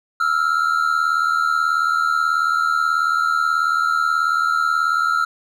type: tone pair together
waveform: triangle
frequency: 1318.5 / 1396.9 Hz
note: E6 / F6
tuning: 0 / 0 cents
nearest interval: minor second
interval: 100 cents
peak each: -17 dBFS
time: 0.2-5.25 s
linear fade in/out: 5 ms
effects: none